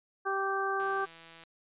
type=harmonic tone; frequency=390 Hz; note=G4; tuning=9 cents flat; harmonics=1 / 2 / 3 / 4; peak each=-34 / -35 / -33 / -35 dBFS; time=0.25-1.06 s; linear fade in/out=20 ms
type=click train; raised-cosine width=0.2 ms; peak=-34 dBFS; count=106; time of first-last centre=0.8-1.436 s; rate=165 Hz
effects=resampled to 8000 Hz

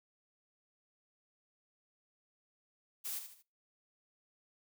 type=noise with echo; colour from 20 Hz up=blue; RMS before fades=-40 dBFS; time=3.04-3.2 s; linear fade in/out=20 ms; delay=76 ms; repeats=3; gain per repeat=-8 dB; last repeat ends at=3.428 s; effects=noise-tail reverb RT60 0.3 s tail -23 dB re dry

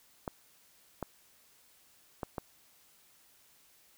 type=clicks; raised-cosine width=1 ms; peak=-21 dBFS; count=4; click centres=0.278 / 1.027 / 2.232 / 2.382 s; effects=white hiss -64 dBFS RMS until 3.97 s

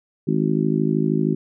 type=harmonic tone; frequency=53 Hz; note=G#1; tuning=36 cents sharp; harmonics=3 / 4 / 5 / 6 / 7; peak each=-22 / -23 / -24 / -25 / -25 dBFS; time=0.27-1.35 s; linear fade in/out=10 ms; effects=none

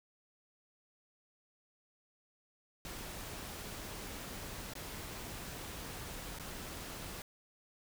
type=noise with dropouts; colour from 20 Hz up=pink; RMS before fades=-45 dBFS; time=2.85-7.22 s; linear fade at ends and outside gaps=1 ms; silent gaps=4.736-4.753 / 6.387-6.397 s; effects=none

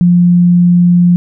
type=tone; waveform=sine; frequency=175.7 Hz; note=F3; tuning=11 cents sharp; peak=-4 dBFS; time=0.01-1.16 s; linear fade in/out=0 ms; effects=none

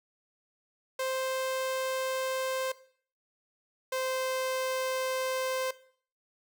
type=tone pair in turn; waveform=sawtooth; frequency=523 / 519.7 Hz; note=C5 / C5; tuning=-1 / -12 cents; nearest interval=unison; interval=11 cents; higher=first; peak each=-26 dBFS; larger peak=neither; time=0.99-2.72 / 3.92-5.71 s; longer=second; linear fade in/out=5 ms; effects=noise-tail reverb RT60 0.5 s tail -17 dB re dry

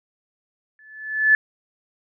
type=tone with exponential growth; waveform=sine; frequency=1735 Hz; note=A6; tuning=25 cents flat; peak=-9 dBFS; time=0.79-1.35 s; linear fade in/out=1 ms; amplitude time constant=120 ms; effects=none

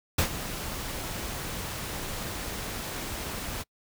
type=noise with ADSR envelope; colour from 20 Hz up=pink; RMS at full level=-23 dBFS; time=0.18-3.64 s; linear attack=8 ms; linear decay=91 ms; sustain=-12 dB; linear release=28 ms; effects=noise-tail reverb RT60 0.1 s tail -26 dB re dry

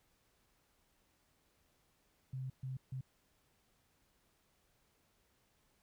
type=tone bursts at uneven times; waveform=sine; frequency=130.81 Hz; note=C3; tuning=in tune; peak=-39 dBFS; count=3; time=2.33-2.5 / 2.63-2.77 / 2.92-3.01 s; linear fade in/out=5 ms; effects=pink hiss -75 dBFS RMS until 5.82 s

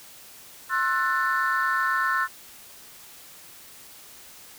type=chord; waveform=sine; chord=F# half-diminished seventh; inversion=second; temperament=just; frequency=1065.6 / 1332 / 1480 / 1776 Hz; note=C6 / E6 / F#6 / A6; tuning=+31 / +18 / 0 / +16 cents; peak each=-26 dBFS; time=0.69-2.28 s; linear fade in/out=50 ms; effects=tanh soft clip ceiling -15 dBFS + white hiss -47 dBFS RMS until 4.58 s

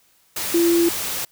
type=tone in noise; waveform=sine; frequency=340 Hz; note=F4; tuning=46 cents flat; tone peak=-14 dBFS; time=0.54-0.89 s; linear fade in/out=5 ms; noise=white; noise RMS=-26 dBFS; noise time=0.36-1.25 s; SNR=+9 dB; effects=white hiss -59 dBFS RMS until 1.31 s

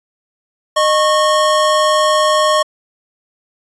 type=tone pair together; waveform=square; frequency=613.5 / 1096 Hz; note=D#5 / C#6; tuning=-25 / -20 cents; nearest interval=minor seventh; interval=1005 cents; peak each=-14 dBFS; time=0.76-2.63 s; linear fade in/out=10 ms; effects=resampled to 22050 Hz

